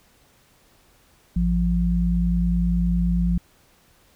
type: tone pair together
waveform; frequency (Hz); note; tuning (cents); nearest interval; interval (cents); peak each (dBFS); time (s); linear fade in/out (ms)
sine; 55 / 174.61; A1 / F3; 0 / 0; octave + minor sixth; 2000; -21 / -20; 1.36-3.38; 5
effects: pink hiss -58 dBFS RMS until 4.15 s